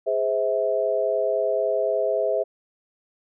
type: chord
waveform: sine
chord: Ab augmented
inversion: none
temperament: just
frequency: 415.3 / 519.1 / 648.9 Hz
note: Ab4 / C5 / E5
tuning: 0 / -14 / -27 cents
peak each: -26 / -25 / -23 dBFS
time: 0.06-2.44 s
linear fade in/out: 20 ms
effects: none